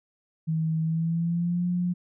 sine tone with pitch glide, 160 to 177.53 Hz, D#3 to F3, +49 to +29 cents, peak -23 dBFS, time 0.47-1.94 s, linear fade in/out 20 ms, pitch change +180 cents, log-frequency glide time 0.82-1.67 s, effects none

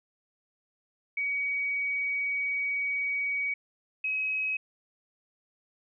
sine tone pair in turn, 2259 / 2547 Hz, C#7 / D#7, +32 / +40 cents, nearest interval major second, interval 208 cents, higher second, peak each -27 dBFS, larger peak neither, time 1.17-3.54 / 4.04-4.57 s, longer first, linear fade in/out 5 ms, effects none

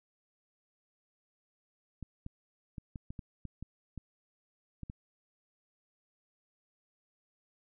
clicks, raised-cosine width 5 ms, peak -29 dBFS, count 11, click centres 2.027 / 2.264 / 2.782 / 2.958 / 3.105 / 3.192 / 3.453 / 3.626 / 3.977 / 4.833 / 4.899 s, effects none

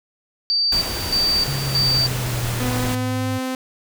sine tone with tremolo, 4633 Hz, D8, 24 cents flat, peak -16 dBFS, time 0.5-2.07 s, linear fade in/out 0 ms, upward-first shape square, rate 1.6 Hz, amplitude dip 75%
pink noise, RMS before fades -27 dBFS, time 0.72-2.95 s, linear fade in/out 2 ms
sine exponential sweep, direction down, 138.59 to 103.83 Hz, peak -23 dBFS, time 1.47-3.39 s, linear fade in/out 20 ms
sawtooth tone with pitch glide, 250 to 258.4 Hz, B3 to C4, +21 to -21 cents, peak -19 dBFS, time 2.6-3.55 s, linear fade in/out 2 ms, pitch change +58 cents, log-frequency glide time 2.76-3.29 s
effects none

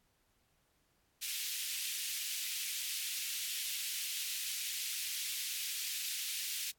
pink high-pass noise, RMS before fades -39 dBFS, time 1.21-6.72 s, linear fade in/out 20 ms, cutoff 2500 Hz, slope 24 dB/octave, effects pink hiss -75 dBFS RMS until 6.78 s + AAC 64 kbps

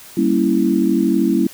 sine chord, G diminished seventh, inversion none, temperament equal, 196 / 233.1 / 277.2 / 329.6 Hz, G3 / Bb3 / Db4 / Fb4, 0 / 0 / 0 / 0 cents, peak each -19 / -19 / -19 / -17 dBFS, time 0.17-1.47 s, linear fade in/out 5 ms, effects white hiss -40 dBFS RMS until 1.53 s

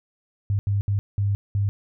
sine tone bursts at uneven times, 100.6 Hz, G2, 45 cents sharp, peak -19 dBFS, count 5, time 0.5-0.59 / 0.67-0.81 / 0.88-0.99 / 1.18-1.35 / 1.55-1.69 s, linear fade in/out 0 ms, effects none

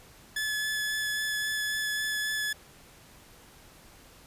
sawtooth tone with vibrato, 1719 Hz, A6, 41 cents flat, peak -25 dBFS, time 0.36-2.53 s, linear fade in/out 5 ms, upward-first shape sine, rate 3.7 Hz, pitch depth 10 cents each way, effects pink hiss -54 dBFS RMS until 4.26 s + resampled to 32000 Hz

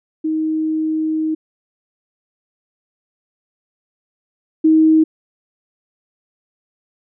sine tone pair in turn, 314.4 / 316.2 Hz, D#4 / D#4, +18 / +28 cents, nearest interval unison, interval 10 cents, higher second, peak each -16 / -8 dBFS, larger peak second, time 0.24-1.35 / 4.64-5.04 s, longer first, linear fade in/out 10 ms, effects none

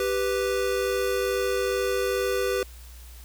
square tone pair together, 392 / 494.3 Hz, G4 / B4, 0 / +1 cents, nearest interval major third, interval 401 cents, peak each -27 dBFS, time 0-2.63 s, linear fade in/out 2 ms, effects added 60 Hz sine -42 dBFS peak until 3.24 s + white hiss -51 dBFS RMS until 3.24 s

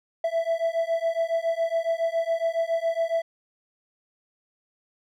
triangle beating tone pair, 659.3 / 666.5 Hz, E5 / E5, 0 / +19 cents, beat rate 7.2 Hz, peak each -24 dBFS, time 0.24-3.22 s, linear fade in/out 5 ms, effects none

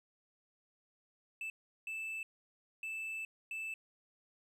triangle tone bursts at uneven times, 2637 Hz, E7, in tune, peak -37 dBFS, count 4, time 1.41-1.5 / 1.87-2.23 / 2.83-3.25 / 3.51-3.74 s, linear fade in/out 2 ms, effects none

